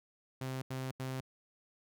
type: tone bursts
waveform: sawtooth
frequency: 130.81 Hz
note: C3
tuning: in tune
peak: -33 dBFS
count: 3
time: 0.41-1.206 s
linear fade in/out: 5 ms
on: 210 ms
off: 83 ms
effects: none